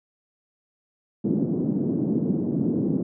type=band-pass noise; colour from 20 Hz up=white; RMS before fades=-24 dBFS; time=1.24-3.03 s; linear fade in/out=10 ms; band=160 to 300 Hz; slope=24 dB/octave; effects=none